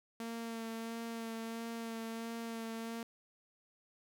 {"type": "tone with vibrato", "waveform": "sawtooth", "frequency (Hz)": 228.2, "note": "A#3", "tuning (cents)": -37, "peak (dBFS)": -36, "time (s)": [0.2, 3.03], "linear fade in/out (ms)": 2, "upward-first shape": "sine", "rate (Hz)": 1.5, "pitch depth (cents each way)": 18, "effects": []}